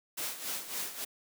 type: noise with tremolo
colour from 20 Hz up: white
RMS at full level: -35 dBFS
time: 0.17-1.05 s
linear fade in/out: 10 ms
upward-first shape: sine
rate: 3.6 Hz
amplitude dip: 70%
effects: high-pass 200 Hz 12 dB/octave